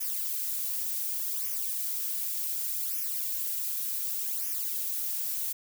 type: noise with flanger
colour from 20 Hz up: violet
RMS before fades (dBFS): -32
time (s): 0-5.53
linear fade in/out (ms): 10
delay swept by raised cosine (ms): 0.24 to 3.94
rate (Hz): 0.67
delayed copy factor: -0.8
effects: none